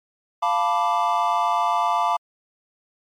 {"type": "chord", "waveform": "triangle", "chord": "B half-diminished seventh", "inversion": "second", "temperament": "equal", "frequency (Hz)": [698.5, 880, 987.8, 1174.7], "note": ["F5", "A5", "B5", "D6"], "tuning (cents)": [0, 0, 0, 0], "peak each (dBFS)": -22, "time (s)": [0.42, 2.17], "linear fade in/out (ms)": 10, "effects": ["MP3 96 kbps"]}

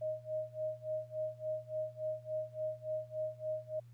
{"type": "tone with tremolo", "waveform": "sine", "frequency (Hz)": 622.3, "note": "D#5", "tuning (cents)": 0, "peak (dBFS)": -33, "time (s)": [0.01, 3.8], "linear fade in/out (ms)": 10, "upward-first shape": "sine", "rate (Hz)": 3.5, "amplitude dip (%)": 95, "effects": ["added 119 Hz sine -53 dBFS peak until 3.93 s", "pink hiss -75 dBFS RMS until 3.93 s"]}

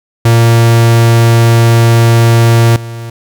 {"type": "tone with level steps", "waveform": "45% pulse", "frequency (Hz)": 116, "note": "A#2", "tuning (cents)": -8, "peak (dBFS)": [-4, -21], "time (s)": [0.25, 3.1], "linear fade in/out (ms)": 5, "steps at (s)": 2.76, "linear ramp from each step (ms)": 2, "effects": ["7-bit"]}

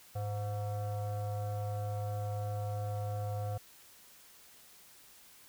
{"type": "tone with frequency modulation", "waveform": "sine", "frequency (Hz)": 103.83, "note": "G#2", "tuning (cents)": 0, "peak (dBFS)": -32, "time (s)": [0.15, 3.58], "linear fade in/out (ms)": 10, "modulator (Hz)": 620, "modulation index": 0.69, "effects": ["tanh soft clip ceiling -30 dBFS", "white hiss -58 dBFS RMS until 5.48 s"]}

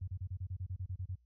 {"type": "tone bursts", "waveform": "sine", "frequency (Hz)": 92.5, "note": "F#2", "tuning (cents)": 0, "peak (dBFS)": -36, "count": 12, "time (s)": [0.01, 1.156], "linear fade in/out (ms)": 10, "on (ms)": 68, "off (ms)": 30, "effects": ["added 60 Hz sine -66 dBFS peak until 1.25 s"]}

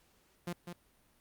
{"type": "tone with echo", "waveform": "sawtooth", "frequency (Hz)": 174.61, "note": "F3", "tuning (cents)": 0, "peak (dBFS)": -32, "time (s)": [0.47, 0.53], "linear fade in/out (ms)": 5, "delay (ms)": 200, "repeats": 1, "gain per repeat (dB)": -6, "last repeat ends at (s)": 0.73, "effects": ["pink hiss -69 dBFS RMS until 1.2 s", "Opus 48 kbps"]}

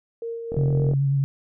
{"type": "tone with tremolo", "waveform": "sine", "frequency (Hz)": 462, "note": "A#4", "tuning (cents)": -16, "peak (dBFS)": -27, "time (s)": [0.22, 0.92], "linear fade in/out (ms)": 2, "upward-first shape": "sine", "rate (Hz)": 3.7, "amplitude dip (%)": 35}
{"type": "click train", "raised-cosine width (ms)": 2, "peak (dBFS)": -18, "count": 19, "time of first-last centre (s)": [0.52, 0.936], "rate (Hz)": 43.3}
{"type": "tone with vibrato", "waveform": "sine", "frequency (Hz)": 138.59, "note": "C#3", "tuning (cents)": 0, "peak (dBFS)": -18, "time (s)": [0.57, 1.24], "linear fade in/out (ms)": 0, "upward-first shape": "sine", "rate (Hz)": 9.2, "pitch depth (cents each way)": 22}
{"effects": []}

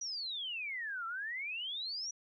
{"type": "exponential two-way sweep", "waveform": "sine", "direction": "down then up", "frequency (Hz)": [5920, 1318.5, 5920], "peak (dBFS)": -37, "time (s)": [0.01, 2.11], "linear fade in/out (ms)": 5, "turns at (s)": 1.06, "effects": ["13-bit"]}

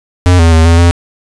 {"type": "tone with pitch steps", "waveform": "square", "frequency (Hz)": [89.8, 82.9, 80.8, 83.8, 85.9], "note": ["F2", "E2", "E2", "E2", "F2"], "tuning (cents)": [49, 10, -34, 29, -28], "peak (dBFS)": -4, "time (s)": [0.26, 0.91], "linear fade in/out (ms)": 0, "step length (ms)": 130, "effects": ["resampled to 22050 Hz", "7-bit"]}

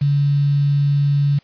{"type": "tone with quantisation", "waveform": "sine", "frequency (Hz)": 142.7, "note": "D3", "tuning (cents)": -49, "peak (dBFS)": -13, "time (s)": [0.01, 1.39], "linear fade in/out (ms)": 10, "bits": 6, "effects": ["white hiss -54 dBFS RMS until 1.43 s", "resampled to 11025 Hz"]}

